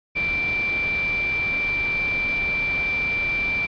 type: tone in noise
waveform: sine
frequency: 2349 Hz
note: D7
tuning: in tune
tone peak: -21 dBFS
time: 0.15-3.67 s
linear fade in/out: 20 ms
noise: pink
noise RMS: -33 dBFS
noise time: 0.15-3.67 s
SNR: +9 dB
effects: resampled to 11025 Hz